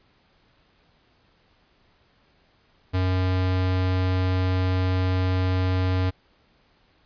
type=tone; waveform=square; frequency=92.5 Hz; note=F#2; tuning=in tune; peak=-21 dBFS; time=2.93-6.11 s; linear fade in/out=20 ms; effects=pink hiss -62 dBFS RMS until 7.05 s + resampled to 11025 Hz